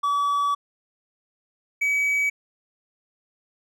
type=tone pair in turn; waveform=triangle; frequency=1144 / 2277 Hz; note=D6 / C#7; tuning=-46 / +46 cents; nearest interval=octave; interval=1192 cents; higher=second; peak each=-18 dBFS; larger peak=neither; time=0.03-0.55 / 1.81-2.3 s; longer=first; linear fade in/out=10 ms; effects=none